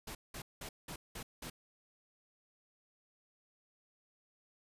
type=noise bursts; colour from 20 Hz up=pink; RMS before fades=-45 dBFS; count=6; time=0.07-1.5 s; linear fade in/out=5 ms; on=80 ms; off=190 ms; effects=resampled to 32000 Hz